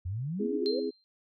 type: exponential sweep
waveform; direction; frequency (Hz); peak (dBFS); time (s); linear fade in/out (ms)
sine; up; 83.9 to 553; -31; 0.05-0.8; 10
type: chord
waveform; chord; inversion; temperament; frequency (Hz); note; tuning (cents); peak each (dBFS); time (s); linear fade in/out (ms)
sine; C augmented; none; equal; 261.6 / 329.6 / 415.3; C4 / E4 / G#4; 0 / 0 / 0; -35 / -36 / -31; 0.39-0.91; 20
type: tone with exponential decay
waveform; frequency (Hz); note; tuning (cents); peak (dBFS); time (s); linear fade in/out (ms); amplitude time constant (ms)
sine; 4153; C8; -14; -30; 0.66-1.04; 0; 82
effects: none